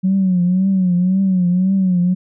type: tone with vibrato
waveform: sine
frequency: 185 Hz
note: F#3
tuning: in tune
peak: -11 dBFS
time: 0.03-2.15 s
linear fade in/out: 20 ms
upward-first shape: triangle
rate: 1.9 Hz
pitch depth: 100 cents each way
effects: tanh soft clip ceiling -7 dBFS